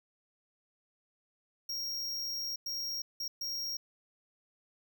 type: tone bursts at uneven times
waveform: square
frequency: 5588 Hz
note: F8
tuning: in tune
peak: -35 dBFS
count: 4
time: 1.69-2.56 / 2.66-3.02 / 3.2-3.28 / 3.41-3.77 s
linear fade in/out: 5 ms
effects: none